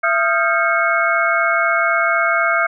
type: tone cluster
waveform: sine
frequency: 671 / 1238 / 1382 / 1582 / 2186 Hz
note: E5 / D#6 / F6 / G6 / C#7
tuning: +31 / -9 / -19 / +15 / -25 cents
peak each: -20 dBFS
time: 0.03-2.67 s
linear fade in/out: 10 ms
effects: none